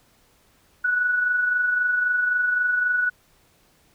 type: tone with amplitude modulation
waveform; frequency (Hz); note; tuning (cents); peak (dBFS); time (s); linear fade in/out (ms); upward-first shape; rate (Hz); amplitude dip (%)
sine; 1474; F#6; -7; -17; 0.84-3.1; 10; sine; 23.8; 40
effects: pink hiss -60 dBFS RMS until 3.94 s